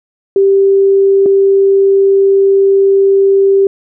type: tone pair in turn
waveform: sine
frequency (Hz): 392 / 392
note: G4 / G4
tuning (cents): 0 / 0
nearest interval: unison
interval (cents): 0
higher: neither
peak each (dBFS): -5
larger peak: neither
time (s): 0.36-1.26 / 1.26-3.67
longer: second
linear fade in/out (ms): 2
effects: none